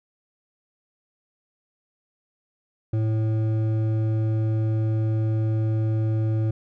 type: tone with hard clipping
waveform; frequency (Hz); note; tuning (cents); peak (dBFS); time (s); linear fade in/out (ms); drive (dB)
sine; 110; A2; 0; -22; 2.93-6.51; 5; 9
effects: none